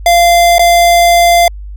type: tone with dropouts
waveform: square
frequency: 691 Hz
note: F5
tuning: 19 cents flat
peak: -5 dBFS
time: 0.06-1.48 s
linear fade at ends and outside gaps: 2 ms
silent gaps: 0.583-0.593 s
effects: added 50 Hz sine -23 dBFS peak until 1.76 s